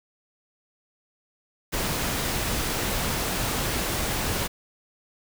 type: noise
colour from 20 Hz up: pink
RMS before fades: -27 dBFS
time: 1.72-4.48 s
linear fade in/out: 20 ms
effects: none